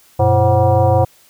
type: tone with frequency modulation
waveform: sine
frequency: 311.1 Hz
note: D#4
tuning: in tune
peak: -9 dBFS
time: 0.19-1.05 s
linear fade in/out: 10 ms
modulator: 216 Hz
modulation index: 2.4
effects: white hiss -50 dBFS RMS until 1.29 s